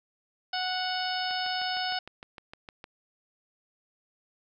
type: harmonic tone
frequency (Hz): 738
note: F#5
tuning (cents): -5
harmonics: 1 / 2 / 3 / 4 / 5 / 6 / 7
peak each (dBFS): -32 / -35 / -42 / -36 / -40 / -38 / -37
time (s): 0.53-1.99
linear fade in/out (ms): 5
type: click train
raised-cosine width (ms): 0.3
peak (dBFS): -27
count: 11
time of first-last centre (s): 1.31-2.841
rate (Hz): 6.53
effects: none